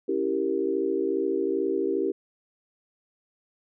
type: chord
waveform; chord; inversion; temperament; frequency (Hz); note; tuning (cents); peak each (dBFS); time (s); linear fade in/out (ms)
sine; C# diminished seventh; none; equal; 277.2 / 329.6 / 392 / 466.2; C#4 / E4 / G4 / Bb4; 0 / 0 / 0 / 0; -32 / -29 / -26 / -31; 0.08-2.12; 10
effects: none